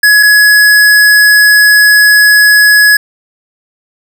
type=tone pair in turn; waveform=square; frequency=1685 / 1685 Hz; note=G#6 / G#6; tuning=+25 / +25 cents; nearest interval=unison; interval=0 cents; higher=neither; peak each=-3 dBFS; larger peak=neither; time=0.03-0.23 / 0.23-2.97 s; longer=second; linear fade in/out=5 ms; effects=none

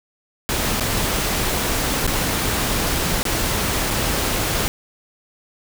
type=noise with dropouts; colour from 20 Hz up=pink; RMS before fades=-21 dBFS; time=0.49-4.68 s; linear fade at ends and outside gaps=0 ms; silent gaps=0.798-0.807 / 2.066-2.076 / 3.23-3.253 / 3.904-3.908 s; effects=none

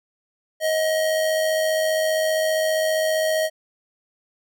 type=tone with amplitude modulation; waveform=square; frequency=631 Hz; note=D#5; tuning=24 cents sharp; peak=-18 dBFS; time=0.6-3.5 s; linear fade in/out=50 ms; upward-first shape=sine; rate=95.1 Hz; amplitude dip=35%; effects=none

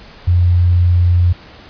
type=tone; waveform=sine; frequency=88.1 Hz; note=F2; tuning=16 cents sharp; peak=-8 dBFS; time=0.27-1.33 s; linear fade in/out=10 ms; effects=pink hiss -39 dBFS RMS until 1.69 s + resampled to 11025 Hz

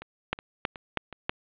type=two click trains; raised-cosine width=0.3 ms; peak=-9 / -22 dBFS; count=4 / 4; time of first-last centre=0.33-1.295 / 0.02-1.127 s; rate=3.11 / 2.71 Hz; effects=resampled to 8000 Hz + 7-bit

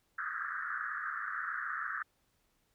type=band-pass noise; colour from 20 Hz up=pink; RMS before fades=-38 dBFS; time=0.18-2.03 s; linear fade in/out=10 ms; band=1200 to 1800 Hz; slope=96 dB/octave; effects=pink hiss -75 dBFS RMS until 2.74 s

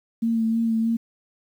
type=tone with vibrato; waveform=sine; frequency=226.7 Hz; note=A#3; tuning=48 cents flat; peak=-19 dBFS; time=0.22-0.97 s; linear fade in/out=10 ms; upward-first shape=sine; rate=3.2 Hz; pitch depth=23 cents each way; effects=9-bit

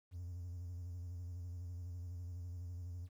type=tone with vibrato; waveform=triangle; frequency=88 Hz; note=F2; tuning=14 cents sharp; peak=-40 dBFS; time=0.11-3.09 s; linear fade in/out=50 ms; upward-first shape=square; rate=12 Hz; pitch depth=47 cents each way; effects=tanh soft clip ceiling -37 dBFS + 12-bit

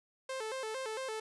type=tone with vibrato; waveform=sawtooth; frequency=480.1 Hz; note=B4; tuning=49 cents flat; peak=-33 dBFS; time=0.29-1.2 s; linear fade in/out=5 ms; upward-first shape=square; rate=4.4 Hz; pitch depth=160 cents each way; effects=resampled to 24000 Hz

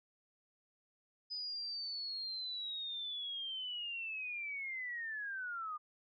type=linear sweep; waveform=sine; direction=down; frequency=5010 to 1200 Hz; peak=-39 dBFS; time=1.3-5.78 s; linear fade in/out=20 ms; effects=none

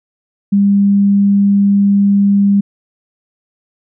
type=tone; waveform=sine; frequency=200.2 Hz; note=G3; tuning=37 cents sharp; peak=-7 dBFS; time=0.52-2.61 s; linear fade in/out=10 ms; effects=none

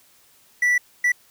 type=tone bursts at uneven times; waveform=triangle; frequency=1962 Hz; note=B6; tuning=12 cents flat; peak=-14 dBFS; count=2; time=0.62-0.78 / 1.04-1.12 s; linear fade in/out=5 ms; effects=white hiss -56 dBFS RMS until 1.3 s

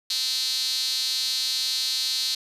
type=tone with high-pass filter; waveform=sawtooth; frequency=257.9 Hz; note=C4; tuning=25 cents flat; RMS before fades=-26 dBFS; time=0.1-2.35 s; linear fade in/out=5 ms; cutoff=4200 Hz; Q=5.9; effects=resampled to 32000 Hz

